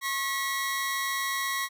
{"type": "tone pair together", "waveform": "sawtooth", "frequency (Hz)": [1088.1, 1931], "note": ["C#6", "B6"], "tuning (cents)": [-33, -39], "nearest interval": "minor seventh", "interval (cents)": 994, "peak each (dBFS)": -27, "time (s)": [0.01, 1.69], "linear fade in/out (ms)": 50, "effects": []}